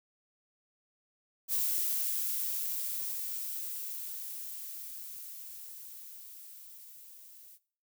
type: noise with level ramp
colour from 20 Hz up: violet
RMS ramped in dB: -30 to -54 dBFS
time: 1.48-7.59 s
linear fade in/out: 50 ms
effects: noise-tail reverb RT60 0.5 s tail -20 dB re dry